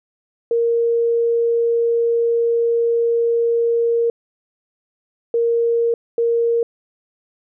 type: tone bursts at uneven times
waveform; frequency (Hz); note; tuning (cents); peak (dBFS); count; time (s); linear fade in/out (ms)
sine; 466.2; A#4; 0; -14; 3; 0.51-4.1 / 5.34-5.94 / 6.18-6.63; 2
effects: none